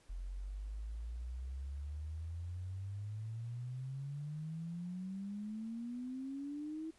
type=exponential sweep; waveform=sine; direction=up; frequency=43.01 to 324.1 Hz; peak=-40 dBFS; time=0.09-6.91 s; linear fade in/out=10 ms; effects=pink hiss -68 dBFS RMS until 6.98 s + resampled to 24000 Hz